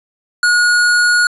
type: tone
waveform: square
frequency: 1446 Hz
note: F#6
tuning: 40 cents flat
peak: -10 dBFS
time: 0.43-1.27 s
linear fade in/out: 2 ms
effects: resampled to 24000 Hz + 7-bit